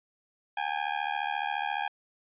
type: tone with amplitude modulation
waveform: sawtooth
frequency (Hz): 815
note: G#5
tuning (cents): -33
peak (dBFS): -21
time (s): 0.57-1.88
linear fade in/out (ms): 5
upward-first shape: sine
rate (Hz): 74.4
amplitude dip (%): 95
effects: resampled to 8000 Hz